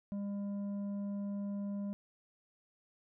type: tone with tanh clipping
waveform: sine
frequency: 201.3 Hz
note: G3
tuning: 46 cents sharp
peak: -37 dBFS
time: 0.12-1.93 s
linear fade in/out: 0 ms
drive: 7 dB
effects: none